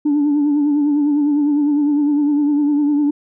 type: tone with vibrato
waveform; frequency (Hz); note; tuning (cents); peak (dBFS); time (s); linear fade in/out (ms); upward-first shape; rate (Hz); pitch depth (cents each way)
sine; 292; D4; -10; -11; 0.05-3.11; 10; triangle; 9.9; 57
effects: tanh soft clip ceiling -10 dBFS